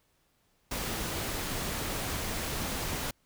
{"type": "noise", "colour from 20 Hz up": "pink", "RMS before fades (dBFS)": -34, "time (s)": [0.71, 3.11], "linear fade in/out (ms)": 5, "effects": ["pink hiss -71 dBFS RMS until 3.25 s"]}